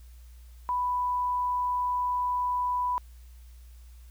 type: tone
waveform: sine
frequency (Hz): 990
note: B5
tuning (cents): +4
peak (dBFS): -25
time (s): 0.69-2.98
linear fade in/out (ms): 0
effects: added 60 Hz sine -46 dBFS peak until 4.1 s + white hiss -63 dBFS RMS until 4.1 s